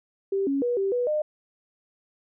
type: tone with pitch steps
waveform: sine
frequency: 391.5 / 276.7 / 484.4 / 390.7 / 489.9 / 607 Hz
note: G4 / C#4 / B4 / G4 / B4 / D#5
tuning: -2 / -3 / -34 / -6 / -14 / -43 cents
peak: -22 dBFS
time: 0.32-1.22 s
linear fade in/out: 5 ms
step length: 150 ms
effects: none